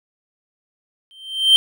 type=tone with exponential growth; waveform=triangle; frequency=3131 Hz; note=G7; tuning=3 cents flat; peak=-4 dBFS; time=1.11-1.56 s; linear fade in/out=0 ms; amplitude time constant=96 ms; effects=none